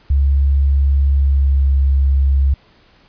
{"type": "tone with pitch glide", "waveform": "sine", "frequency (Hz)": [69.3, 68.27], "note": ["C#2", "C#2"], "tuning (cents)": [0, -26], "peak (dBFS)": -10, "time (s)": [0.1, 2.54], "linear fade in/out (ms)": 5, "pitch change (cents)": -26, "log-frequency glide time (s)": [1.1, 1.68], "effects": ["pink hiss -51 dBFS RMS until 3.08 s", "resampled to 11025 Hz"]}